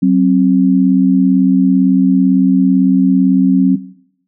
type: tone pair together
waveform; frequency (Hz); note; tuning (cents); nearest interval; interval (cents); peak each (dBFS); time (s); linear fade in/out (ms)
sine; 188.09 / 266; F#3 / C4; +29 / +29; tritone; 600; -10; 0.02-3.76; 10
effects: noise-tail reverb RT60 0.7 s tail -17 dB re dry